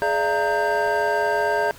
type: tone cluster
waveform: triangle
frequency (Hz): 419.8 / 591 / 680 / 924 / 1575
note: G#4 / D5 / F5 / A#5 / G6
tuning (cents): +19 / +11 / -46 / -16 / +8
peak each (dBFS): -23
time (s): 0.02-1.71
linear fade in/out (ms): 0
effects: tanh soft clip ceiling -8 dBFS + pink hiss -45 dBFS RMS until 1.78 s